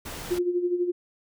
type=noise; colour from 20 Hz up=pink; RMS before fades=-37 dBFS; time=0.05-0.39 s; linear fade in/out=10 ms
type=tone with tremolo; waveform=sine; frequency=354 Hz; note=F4; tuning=23 cents sharp; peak=-20 dBFS; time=0.3-0.92 s; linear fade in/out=20 ms; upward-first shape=sine; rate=12 Hz; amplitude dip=65%
effects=none